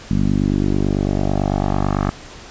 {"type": "tone with low-pass filter sweep", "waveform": "10% pulse", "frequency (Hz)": 49, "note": "G1", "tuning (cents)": 0, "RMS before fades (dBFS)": -18, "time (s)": [0.11, 2.1], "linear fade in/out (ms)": 0, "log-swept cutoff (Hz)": [210, 1300], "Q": 2, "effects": ["pink hiss -38 dBFS RMS until 2.5 s", "resampled to 16000 Hz"]}